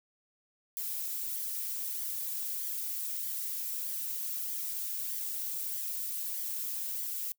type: noise with flanger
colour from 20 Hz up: violet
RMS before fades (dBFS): -36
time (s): 0.77-7.32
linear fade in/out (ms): 0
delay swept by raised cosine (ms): 0.74 to 2.94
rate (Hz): 1.6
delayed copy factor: -0.5
effects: noise-tail reverb RT60 0.1 s tail -25 dB re dry